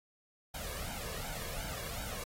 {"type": "noise with flanger", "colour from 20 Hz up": "pink", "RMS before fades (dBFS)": -41, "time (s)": [0.54, 2.24], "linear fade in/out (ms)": 5, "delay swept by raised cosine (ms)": [1.3, 1.82], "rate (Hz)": 2.7, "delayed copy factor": 0.7, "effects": ["AAC 48 kbps"]}